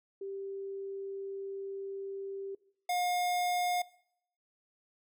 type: tone pair in turn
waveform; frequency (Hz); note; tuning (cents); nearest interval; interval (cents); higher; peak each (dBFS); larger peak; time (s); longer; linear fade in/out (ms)
sine / square; 392 / 714.4; G4 / F5; 0 / +39; minor seventh; 1039; second; -37 / -30; second; 0.21-2.55 / 2.89-3.82; first; 5
effects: noise-tail reverb RT60 0.7 s tail -21 dB re dry